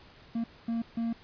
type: tone bursts at uneven times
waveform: triangle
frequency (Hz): 230.4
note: A#3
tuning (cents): -20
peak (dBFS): -26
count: 3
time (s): 0.35-0.44 / 0.68-0.82 / 0.97-1.13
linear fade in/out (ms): 5
effects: pink hiss -55 dBFS RMS until 1.23 s + resampled to 11025 Hz